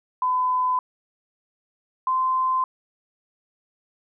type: tone pair in turn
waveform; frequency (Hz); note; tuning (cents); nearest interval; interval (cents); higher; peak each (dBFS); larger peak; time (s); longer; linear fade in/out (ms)
sine; 1010 / 1034.8; B5 / C6; +39 / -19; unison; 42; second; -19; neither; 0.22-0.79 / 2.07-2.64; neither; 2
effects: none